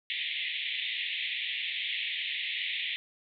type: band-pass noise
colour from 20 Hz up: white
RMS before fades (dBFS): -34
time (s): 0.1-2.96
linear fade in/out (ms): 0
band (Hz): 1900 to 3700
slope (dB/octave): 96
effects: none